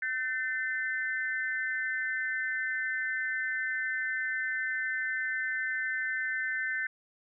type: tone cluster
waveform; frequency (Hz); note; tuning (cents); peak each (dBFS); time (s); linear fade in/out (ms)
sine; 1535 / 1787 / 2061; G6 / A6 / C7; -37 / +26 / -27; -33 / -33 / -37; 0.02-6.87; 5
effects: none